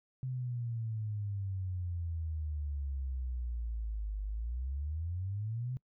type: exponential two-way sweep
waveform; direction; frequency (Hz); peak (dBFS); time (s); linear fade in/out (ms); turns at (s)
sine; down then up; 130.81 to 49.88 to 130.81; -34; 0.23-5.77; 0; 4.23
effects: noise-tail reverb RT60 0.1 s tail -25 dB re dry